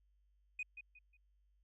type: tone with echo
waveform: sine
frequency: 2489 Hz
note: D#7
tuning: in tune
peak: -37 dBFS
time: 0.59-0.63 s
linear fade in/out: 5 ms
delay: 180 ms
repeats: 3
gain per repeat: -10 dB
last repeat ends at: 1.17 s
effects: tanh soft clip ceiling -35 dBFS + added 50 Hz sine -70 dBFS peak until 1.63 s